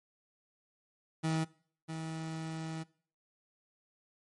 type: tone pair in turn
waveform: 30% pulse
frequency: 160 / 160.58 Hz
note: D#3 / E3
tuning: +49 / -45 cents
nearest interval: unison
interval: 6 cents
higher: second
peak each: -27 / -35 dBFS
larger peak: first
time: 1.23-1.45 / 1.88-2.84 s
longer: second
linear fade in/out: 20 ms
effects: noise-tail reverb RT60 0.5 s tail -21 dB re dry + MP3 48 kbps